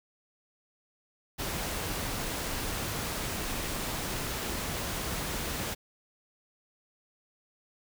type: noise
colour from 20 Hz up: pink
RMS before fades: -34 dBFS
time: 1.38-5.75 s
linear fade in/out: 20 ms
effects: none